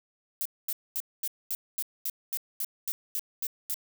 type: noise bursts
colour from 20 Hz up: violet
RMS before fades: -31 dBFS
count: 13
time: 0.41-3.742 s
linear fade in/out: 0 ms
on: 44 ms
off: 230 ms
effects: none